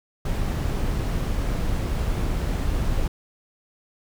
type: noise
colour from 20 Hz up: brown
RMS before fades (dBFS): -24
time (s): 0.25-3.08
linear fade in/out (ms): 5
effects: none